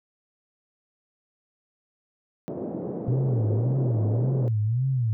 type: band-pass noise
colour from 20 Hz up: white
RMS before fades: -32 dBFS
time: 2.48-4.48 s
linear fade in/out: 0 ms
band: 140 to 490 Hz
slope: 24 dB/octave
type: tone with vibrato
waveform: sine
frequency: 119 Hz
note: A#2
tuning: 36 cents sharp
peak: -21 dBFS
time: 3.08-5.13 s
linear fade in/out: 0 ms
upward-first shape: sine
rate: 1.8 Hz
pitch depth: 210 cents each way
effects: none